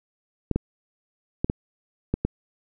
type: clicks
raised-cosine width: 3 ms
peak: -9 dBFS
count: 6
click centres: 0.513 / 0.56 / 1.445 / 1.499 / 2.14 / 2.25 s
effects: none